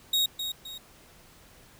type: tone with echo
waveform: 40% pulse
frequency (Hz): 3768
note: A#7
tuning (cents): +18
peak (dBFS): -21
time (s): 0.13-0.26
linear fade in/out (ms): 5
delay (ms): 260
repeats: 2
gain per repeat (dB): -8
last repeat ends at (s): 0.78
effects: pink hiss -55 dBFS RMS until 1.79 s